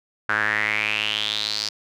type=tone with band-pass filter sweep; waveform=sawtooth; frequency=106.4 Hz; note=G#2; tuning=42 cents sharp; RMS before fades=-24 dBFS; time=0.29-1.69 s; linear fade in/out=5 ms; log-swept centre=1500 to 4900 Hz; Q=6.3; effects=none